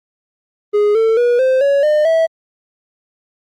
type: tone with pitch steps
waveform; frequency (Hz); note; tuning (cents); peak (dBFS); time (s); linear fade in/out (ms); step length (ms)
triangle; 415.3 / 447.7 / 482.6 / 520.2 / 560.8 / 604.5 / 651.7; G#4 / A4 / B4 / C5 / C#5 / D5 / E5; 0 / +30 / -40 / -10 / +20 / +50 / -20; -8; 0.73-2.27; 20; 220
effects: Opus 32 kbps